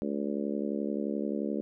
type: harmonic tone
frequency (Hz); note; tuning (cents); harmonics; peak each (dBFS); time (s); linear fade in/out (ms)
71.5; D2; -46; 3 / 4 / 5 / 6 / 7 / 8; -33 / -35 / -37 / -39 / -40 / -41; 0.02-1.61; 0
effects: none